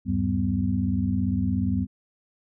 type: tone cluster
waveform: sine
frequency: 77.9 / 98.1 / 194.2 / 251.6 Hz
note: D#2 / G2 / G3 / B3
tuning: +3 / +2 / -16 / +32 cents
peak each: -30 / -27 / -26 / -27 dBFS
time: 0.05-1.87 s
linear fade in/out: 50 ms
effects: none